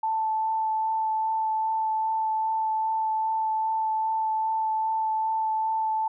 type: tone with vibrato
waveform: sine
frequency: 880 Hz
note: A5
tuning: in tune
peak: -23 dBFS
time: 0.03-6.08 s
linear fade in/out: 5 ms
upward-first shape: sine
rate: 2.5 Hz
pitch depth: 11 cents each way
effects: none